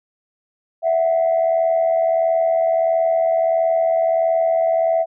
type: tone pair together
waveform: sine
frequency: 658.5 / 740 Hz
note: E5 / F#5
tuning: -2 / 0 cents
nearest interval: major second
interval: 202 cents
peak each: -14 / -21 dBFS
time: 0.82-5.06 s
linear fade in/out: 50 ms
effects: tanh soft clip ceiling -9 dBFS